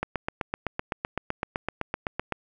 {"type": "click train", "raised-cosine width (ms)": 0.5, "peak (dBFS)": -12, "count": 19, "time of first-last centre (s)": [0.03, 2.323], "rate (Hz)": 7.85, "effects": []}